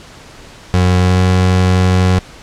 30% pulse tone with pitch glide, 90.8 to 92.01 Hz, F#2 to F#2, -32 to -9 cents, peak -6 dBFS, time 0.74-2.19 s, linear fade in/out 0 ms, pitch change +23 cents, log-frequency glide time 1-1.21 s, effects pink hiss -37 dBFS RMS until 2.42 s + low-pass 7000 Hz 12 dB/octave

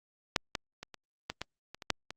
clicks, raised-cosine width 0.2 ms, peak -7 / -14 / -24 / -28 / -16 / -17 / -27 / -26 / -8 / -22 dBFS, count 10, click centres 0.362 / 0.552 / 0.83 / 0.943 / 1.3 / 1.416 / 1.746 / 1.822 / 1.903 / 2.106 s, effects Opus 48 kbps

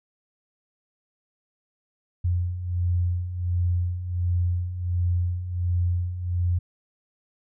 sine beating tone pair, 87.31 / 88.71 Hz, F2 / F2, 0 / +28 cents, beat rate 1.4 Hz, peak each -29 / -23 dBFS, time 2.24-6.59 s, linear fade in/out 10 ms, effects none

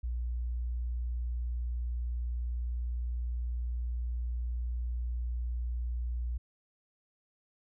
sine tone, 59.9 Hz, A#1, 48 cents sharp, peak -31 dBFS, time 0.03-6.38 s, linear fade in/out 10 ms, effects none

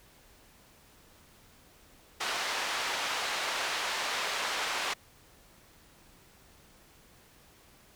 pink band-pass noise, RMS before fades -33 dBFS, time 2.2-4.94 s, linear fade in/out 10 ms, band 800 to 5200 Hz, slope 12 dB/octave, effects pink hiss -59 dBFS RMS until 7.95 s

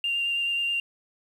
sine tone with vibrato, 2786 Hz, F7, 5 cents flat, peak -23 dBFS, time 0.04-0.8 s, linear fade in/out 2 ms, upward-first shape triangle, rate 9.3 Hz, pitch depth 15 cents each way, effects tanh soft clip ceiling -19 dBFS + 9-bit

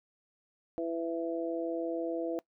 harmonic tone, 166.4 Hz, E3, 17 cents sharp, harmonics 2 / 3 / 4, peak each -34 / -36 / -37 dBFS, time 0.78-2.39 s, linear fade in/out 0 ms, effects noise-tail reverb RT60 0.1 s tail -22 dB re dry

